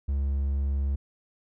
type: tone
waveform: triangle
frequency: 69.3 Hz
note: C#2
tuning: in tune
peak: -22 dBFS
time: 0.08-0.96 s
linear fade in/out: 10 ms
effects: none